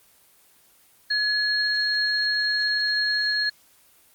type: tone pair together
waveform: sine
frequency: 1695 / 4271 Hz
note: G#6 / C8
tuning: +35 / +35 cents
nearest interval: octave + major third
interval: 1600 cents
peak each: -23 dBFS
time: 1.1-3.5 s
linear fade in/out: 10 ms
effects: white hiss -57 dBFS RMS until 4.14 s + Opus 24 kbps